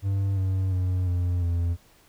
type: tone with pitch steps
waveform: triangle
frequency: 98 / 94.77 / 91.65 / 88.63 / 85.71 Hz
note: G2 / F#2 / F#2 / F2 / F2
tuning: 0 / +42 / -16 / +26 / -32 cents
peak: -20 dBFS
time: 0.02-1.77 s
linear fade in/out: 50 ms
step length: 350 ms
effects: pink hiss -58 dBFS RMS until 2.08 s